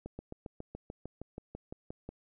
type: slowing click train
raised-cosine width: 2 ms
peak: -28 dBFS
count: 14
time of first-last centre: 0.06-2.09 s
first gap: 130 ms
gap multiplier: 1.03
effects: none